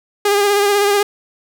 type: tone with vibrato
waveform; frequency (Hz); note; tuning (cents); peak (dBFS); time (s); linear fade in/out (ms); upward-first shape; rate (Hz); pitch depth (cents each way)
sawtooth; 406.4; G#4; -38; -8; 0.25-1.03; 5; sine; 16; 32
effects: none